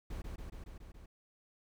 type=noise with echo; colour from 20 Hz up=brown; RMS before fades=-41 dBFS; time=0.1-0.22 s; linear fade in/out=5 ms; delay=140 ms; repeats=6; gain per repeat=-2 dB; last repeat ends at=1.06 s; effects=none